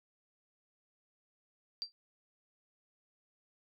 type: tone with exponential decay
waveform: sine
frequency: 4699 Hz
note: D8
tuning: in tune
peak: -31 dBFS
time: 1.82-1.92 s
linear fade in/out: 0 ms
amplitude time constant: 20 ms
effects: none